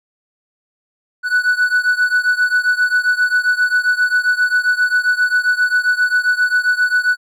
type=beating tone pair; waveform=triangle; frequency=1480 / 1487.5 Hz; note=F#6 / F#6; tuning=0 / +9 cents; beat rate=7.5 Hz; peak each=-13 / -15 dBFS; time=1.23-7.17 s; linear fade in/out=50 ms; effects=none